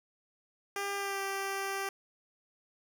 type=tone with pitch glide; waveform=10% pulse; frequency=400 to 391.5 Hz; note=G4 to G4; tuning=+35 to -2 cents; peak=-25 dBFS; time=0.76-1.89 s; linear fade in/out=2 ms; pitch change=-37 cents; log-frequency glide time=0.96-1.22 s; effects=none